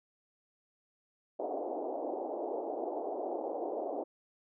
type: band-pass noise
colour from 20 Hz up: white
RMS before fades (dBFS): -37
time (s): 1.39-4.04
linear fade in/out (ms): 10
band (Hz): 290 to 770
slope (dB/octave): 48
effects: none